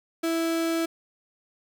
35% pulse tone, 329.6 Hz, E4, in tune, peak -22 dBFS, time 0.23-0.86 s, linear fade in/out 10 ms, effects none

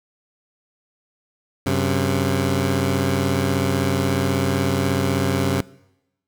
15% pulse tone pair together, 94.89 / 134.2 Hz, F#2 / C3, +44 / +44 cents, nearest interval tritone, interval 600 cents, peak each -15 dBFS, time 1.66-5.61 s, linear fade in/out 5 ms, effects noise-tail reverb RT60 0.9 s tail -22 dB re dry

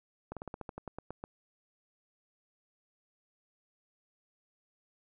slowing click train, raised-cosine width 1 ms, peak -26 dBFS, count 12, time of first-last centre 0.32-1.239 s, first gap 47 ms, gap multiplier 1.11, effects none

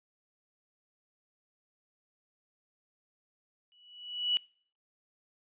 sine tone with exponential growth, 2943 Hz, F#7, 10 cents flat, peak -23 dBFS, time 3.72-4.37 s, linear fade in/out 0 ms, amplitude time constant 140 ms, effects noise-tail reverb RT60 0.5 s tail -25 dB re dry + resampled to 8000 Hz

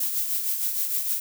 violet noise with tremolo, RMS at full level -24 dBFS, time 0-1.2 s, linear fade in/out 5 ms, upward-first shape triangle, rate 6.5 Hz, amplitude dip 55%, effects none

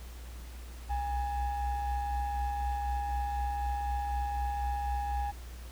triangle ring-modulated tone, 440 Hz, A4, in tune, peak -25 dBFS, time 0.89-5.32 s, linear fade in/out 20 ms, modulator 376 Hz, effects added 60 Hz sine -42 dBFS peak until 5.71 s + pink hiss -53 dBFS RMS until 5.71 s

